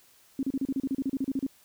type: tone bursts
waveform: sine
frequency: 269 Hz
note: C4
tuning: 48 cents sharp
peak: -25 dBFS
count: 15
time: 0.39-1.466 s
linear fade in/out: 2 ms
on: 40 ms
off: 34 ms
effects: white hiss -60 dBFS RMS until 1.64 s